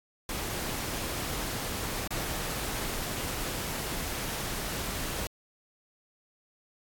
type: noise with dropouts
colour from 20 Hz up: pink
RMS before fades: -34 dBFS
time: 0.29-5.27 s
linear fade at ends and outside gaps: 2 ms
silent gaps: 2.076-2.106 s
effects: AAC 64 kbps